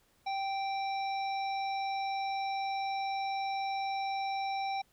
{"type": "harmonic tone", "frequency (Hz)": 782, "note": "G5", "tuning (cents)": -4, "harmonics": [1, 3, 5, 7], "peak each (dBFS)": [-32, -42, -46, -49], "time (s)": [0.26, 4.82], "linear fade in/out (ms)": 10, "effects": ["pink hiss -69 dBFS RMS until 4.92 s"]}